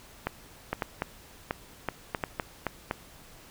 clicks, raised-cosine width 0.5 ms, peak -13 dBFS, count 11, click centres 0.27 / 0.73 / 0.822 / 1.021 / 1.509 / 1.887 / 2.148 / 2.238 / 2.398 / 2.667 / 2.911 s, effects pink hiss -52 dBFS RMS until 3.5 s

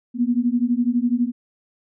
sine beating tone pair, 235.9 / 247.9 Hz, A#3 / B3, +21 / +7 cents, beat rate 12 Hz, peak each -20 dBFS, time 0.14-1.32 s, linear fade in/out 50 ms, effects none

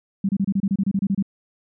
sine tone bursts, 196 Hz, G3, in tune, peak -17 dBFS, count 13, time 0.24-1.226 s, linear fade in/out 5 ms, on 50 ms, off 28 ms, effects none

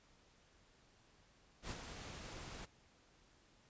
pink noise with ADSR envelope, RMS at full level -43 dBFS, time 1.62-2.66 s, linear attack 82 ms, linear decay 41 ms, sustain -7 dB, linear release 18 ms, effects pink hiss -69 dBFS RMS until 3.69 s + resampled to 16000 Hz

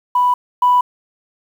sine tone pair in turn, 987.8 / 987.8 Hz, B5 / B5, 0 / 0 cents, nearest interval unison, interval 0 cents, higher neither, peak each -10 / -8 dBFS, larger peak second, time 0.15-0.34 / 0.62-0.81 s, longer neither, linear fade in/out 5 ms, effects tanh soft clip ceiling -5 dBFS + 7-bit

